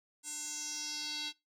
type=tone with band-pass filter sweep; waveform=square; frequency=299.4 Hz; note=D4; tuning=33 cents sharp; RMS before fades=-40 dBFS; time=0.23-1.33 s; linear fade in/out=50 ms; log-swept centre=8100 to 3900 Hz; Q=3.9; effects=noise-tail reverb RT60 0.2 s tail -20 dB re dry